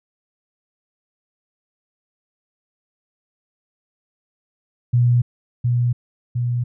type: tone with echo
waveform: sine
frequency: 121.4 Hz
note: B2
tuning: 29 cents flat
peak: -12 dBFS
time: 4.93-5.22 s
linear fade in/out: 10 ms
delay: 710 ms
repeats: 2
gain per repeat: -3 dB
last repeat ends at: 6.64 s
effects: none